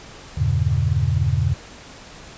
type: chord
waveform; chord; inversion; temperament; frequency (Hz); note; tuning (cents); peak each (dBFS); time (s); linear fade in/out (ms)
sine; E diminished seventh; none; just; 82.41 / 98.89 / 118.67 / 142.4; E2 / G2 / Bb2 / Db3; 0 / +16 / +31 / +47; -22; 0.37-1.54; 10
effects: pink hiss -41 dBFS RMS until 2.37 s + resampled to 16000 Hz